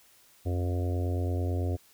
harmonic tone, 89 Hz, F2, 33 cents sharp, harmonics 1 / 3 / 4 / 5 / 6 / 7 / 8, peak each -27 / -37 / -39 / -41 / -43 / -44 / -45 dBFS, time 0.45-1.77 s, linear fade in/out 20 ms, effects white hiss -60 dBFS RMS until 1.93 s

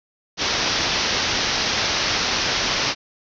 white low-pass noise, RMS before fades -22 dBFS, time 0.37-2.95 s, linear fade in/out 50 ms, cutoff 6000 Hz, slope 96 dB/octave, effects none

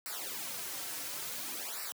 white noise with flanger, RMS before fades -40 dBFS, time 0.06-1.92 s, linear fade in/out 0 ms, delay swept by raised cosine 0.3 to 5 ms, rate 0.57 Hz, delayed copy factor -0.9, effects high-pass 150 Hz 12 dB/octave

